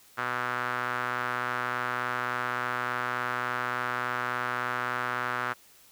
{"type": "tone with band-pass filter", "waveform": "sawtooth", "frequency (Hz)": 123.47, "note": "B2", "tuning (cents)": 0, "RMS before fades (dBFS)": -31, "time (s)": [0.17, 5.54], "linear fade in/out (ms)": 20, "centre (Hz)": 1400, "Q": 3.1, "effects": ["white hiss -57 dBFS RMS until 5.91 s"]}